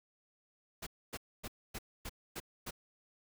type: noise bursts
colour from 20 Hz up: pink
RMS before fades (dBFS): -42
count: 7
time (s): 0.82-2.709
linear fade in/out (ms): 10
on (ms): 47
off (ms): 260
effects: none